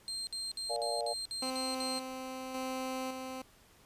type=tone bursts; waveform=35% pulse; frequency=4179 Hz; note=C8; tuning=3 cents flat; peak=-35 dBFS; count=8; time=0.08-1.992 s; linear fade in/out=0 ms; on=190 ms; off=56 ms
type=chord; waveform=sine; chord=Bb dominant seventh; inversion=none; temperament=just; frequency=466.2 / 582.7 / 699.2 / 839.1 Hz; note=Bb4 / D5 / F5 / Ab5; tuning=0 / -14 / +2 / +18 cents; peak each=-39 / -37 / -37 / -42 dBFS; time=0.69-1.14 s; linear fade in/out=20 ms
type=tone with tremolo; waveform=15% pulse; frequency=260 Hz; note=C4; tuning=11 cents flat; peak=-29 dBFS; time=1.42-3.42 s; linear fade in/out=5 ms; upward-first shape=square; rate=0.89 Hz; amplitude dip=40%
effects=pink hiss -62 dBFS RMS until 3.85 s + resampled to 32000 Hz